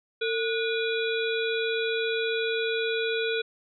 harmonic tone with a mistuned harmonic, 487.1 Hz, B4, 24 cents flat, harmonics 1 / 3 / 5 / 7 / 8, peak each -27 / -32 / -34 / -35 / -36 dBFS, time 0.21-3.42 s, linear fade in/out 10 ms, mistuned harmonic 1, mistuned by -130 cents, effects none

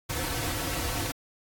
pink noise with comb filter, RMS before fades -31 dBFS, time 0.09-1.12 s, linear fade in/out 10 ms, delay 4.9 ms, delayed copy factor -0.95, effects AAC 64 kbps

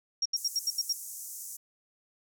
sine tone bursts, 5590 Hz, F8, 1 cent sharp, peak -25 dBFS, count 7, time 0.22-0.928 s, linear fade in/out 5 ms, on 36 ms, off 76 ms
pink band-pass noise, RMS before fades -42 dBFS, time 0.36-1.57 s, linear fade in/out 10 ms, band 6100 to 16000 Hz, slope 48 dB/octave
effects none

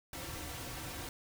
pink noise with comb filter, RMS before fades -43 dBFS, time 0.13-1.09 s, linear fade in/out 2 ms, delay 4.8 ms, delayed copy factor -0.7, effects none

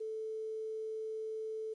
sine tone with quantisation, 438.7 Hz, A4, 5 cents flat, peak -37 dBFS, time 0-1.74 s, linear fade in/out 10 ms, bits 11, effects resampled to 22050 Hz

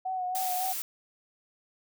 sine tone with vibrato, 740 Hz, F#5, in tune, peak -29 dBFS, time 0.05-0.73 s, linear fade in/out 10 ms, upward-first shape sine, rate 3.6 Hz, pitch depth 33 cents each way
blue noise, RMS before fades -34 dBFS, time 0.35-0.82 s, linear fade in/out 0 ms
effects none

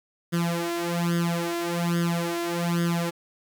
sawtooth tone with flanger, 170.9 Hz, F3, 37 cents flat, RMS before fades -26 dBFS, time 0.32-3.11 s, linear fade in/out 20 ms, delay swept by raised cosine 0.6 to 2.9 ms, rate 1.2 Hz, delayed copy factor +1, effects 9-bit

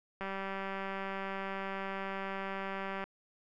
click train, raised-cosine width 0.5 ms, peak -24 dBFS, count 550, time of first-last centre 0.21-3.04 s, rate 194 Hz, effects none

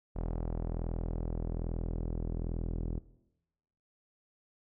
sawtooth tone with low-pass filter sweep, 41.2 Hz, E1, in tune, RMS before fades -35 dBFS, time 0.15-3 s, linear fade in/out 20 ms, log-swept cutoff 730 to 380 Hz, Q 1.1, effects noise-tail reverb RT60 0.9 s tail -18 dB re dry

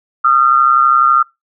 sine tone pair together, 1226 / 1358 Hz, D#6 / F6, -26 / -49 cents, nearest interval major second, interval 177 cents, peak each -10 dBFS, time 0.24-1.23 s, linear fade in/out 10 ms, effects noise-tail reverb RT60 0.2 s tail -24 dB re dry

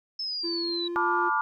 sine exponential sweep, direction down, 5274 to 3881 Hz, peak -29 dBFS, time 0.19-0.88 s, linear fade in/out 5 ms
triangle tone with pitch glide, 338.5 to 351 Hz, E4 to F4, +46 to +9 cents, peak -28 dBFS, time 0.43-1.3 s, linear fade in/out 20 ms, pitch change +63 cents, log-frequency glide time 0.59-1.14 s
sine chord, B half-diminished seventh, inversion third, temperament equal with one note detuned, 880 / 987.8 / 1174.7 / 1420.5 Hz, A5 / B5 / D6 / F6, 0 / 0 / 0 / +29 cents, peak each -28 / -31 / -27 / -28 dBFS, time 0.96-1.41 s, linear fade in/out 0 ms
effects none

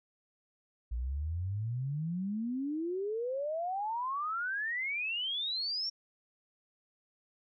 sine exponential sweep, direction up, 56.4 to 5588 Hz, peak -32 dBFS, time 0.91-5.9 s, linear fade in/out 10 ms, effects none

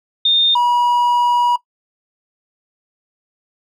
sine / triangle tone pair in turn, 3642 / 966.3 Hz, A#7 / B5, -41 / -38 cents, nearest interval octave + major seventh, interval 2297 cents, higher first, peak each -10 dBFS, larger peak neither, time 0.25-0.55 / 0.55-1.56 s, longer second, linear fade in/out 5 ms, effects noise-tail reverb RT60 0.1 s tail -18 dB re dry

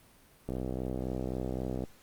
click train, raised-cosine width 2 ms, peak -21 dBFS, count 87, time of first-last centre 0.49-1.838 s, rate 63.8 Hz, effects pink hiss -60 dBFS RMS until 2.02 s + Opus 32 kbps

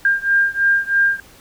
sine beating tone pair, 1600 / 1603.1 Hz, G6 / G6, +35 / +38 cents, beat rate 3.1 Hz, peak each -16 / -17 dBFS, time 0.05-1.2 s, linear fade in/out 2 ms, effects pink hiss -46 dBFS RMS until 1.4 s

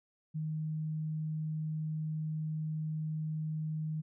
sine tone, 155.8 Hz, D#3, 3 cents sharp, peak -33 dBFS, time 0.34-4.02 s, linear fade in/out 20 ms, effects none

